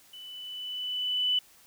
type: tone with level ramp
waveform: sine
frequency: 2989 Hz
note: F#7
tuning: 17 cents sharp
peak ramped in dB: -43 to -22 dBFS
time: 0.13-1.39 s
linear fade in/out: 5 ms
effects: white hiss -58 dBFS RMS until 1.66 s